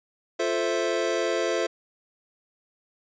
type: chord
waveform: square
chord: F major seventh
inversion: none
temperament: equal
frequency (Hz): 349.2 / 440 / 523.3 / 659.3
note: F4 / A4 / C5 / E5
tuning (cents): 0 / 0 / 0 / 0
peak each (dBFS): -30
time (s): 0.39-1.67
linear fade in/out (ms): 10
effects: resampled to 16000 Hz